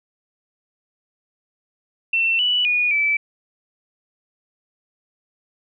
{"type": "tone with pitch steps", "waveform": "sine", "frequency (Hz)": [2693, 2958, 2454, 2313], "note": ["E7", "F#7", "D#7", "D7"], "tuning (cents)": [36, -1, -25, -27], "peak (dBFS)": -16, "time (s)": [2.13, 3.17], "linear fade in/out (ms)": 5, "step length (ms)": 260, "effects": []}